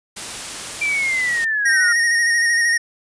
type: noise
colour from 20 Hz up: white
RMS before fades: -29 dBFS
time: 0.16-1.45 s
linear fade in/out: 10 ms
type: linear sweep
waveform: sine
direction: down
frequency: 2366 to 1396.9 Hz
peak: -17 dBFS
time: 0.81-1.93 s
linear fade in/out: 10 ms
type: tone with vibrato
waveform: square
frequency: 1864.7 Hz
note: A#6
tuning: in tune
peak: -15 dBFS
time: 1.65-2.78 s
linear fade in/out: 10 ms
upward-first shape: square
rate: 13 Hz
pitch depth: 22 cents each way
effects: resampled to 22050 Hz